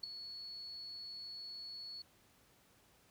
sine tone with ADSR envelope, 4393 Hz, C#8, 16 cents flat, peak -33 dBFS, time 0.03-2.02 s, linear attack 9 ms, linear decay 3 ms, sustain -12 dB, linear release 4 ms, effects pink hiss -68 dBFS RMS until 3.1 s + high-pass 60 Hz 12 dB/octave

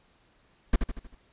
brown noise with echo, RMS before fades -19 dBFS, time 0.73-0.76 s, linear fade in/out 5 ms, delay 78 ms, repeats 5, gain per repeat -6 dB, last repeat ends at 1.15 s, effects pink hiss -64 dBFS RMS until 1.32 s + resampled to 8000 Hz

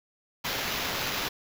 white noise with sample-and-hold, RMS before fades -31 dBFS, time 0.44-1.29 s, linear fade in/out 10 ms, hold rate 8820 Hz, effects none

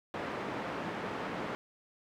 pink band-pass noise, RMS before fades -38 dBFS, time 0.14-1.55 s, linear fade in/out 0 ms, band 210 to 1800 Hz, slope 12 dB/octave, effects none

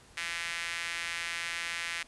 sawtooth tone with high-pass filter, 169.4 Hz, E3, 48 cents sharp, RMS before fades -36 dBFS, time 0.17-2.03 s, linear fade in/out 5 ms, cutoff 2000 Hz, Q 2.3, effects pink hiss -57 dBFS RMS until 2.07 s + resampled to 24000 Hz

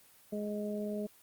harmonic tone, 208.6 Hz, G#3, 8 cents sharp, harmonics 1 / 2 / 3, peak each -36 / -39 / -40 dBFS, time 0.32-1.07 s, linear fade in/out 10 ms, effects white hiss -61 dBFS RMS until 1.22 s + Opus 24 kbps

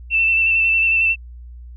sine tone with vibrato, 2671 Hz, E7, 22 cents sharp, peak -13 dBFS, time 0.1-1.16 s, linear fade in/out 50 ms, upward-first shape square, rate 11 Hz, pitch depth 19 cents each way, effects added 60 Hz sine -34 dBFS peak until 1.76 s

